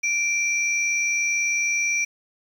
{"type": "tone pair together", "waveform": "sine", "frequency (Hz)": [2349, 5811], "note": ["D7", "F#8"], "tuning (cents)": [0, -32], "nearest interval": "octave + major third", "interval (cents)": 1568, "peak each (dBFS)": [-21, -27], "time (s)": [0.03, 2.05], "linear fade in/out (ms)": 10, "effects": ["8-bit"]}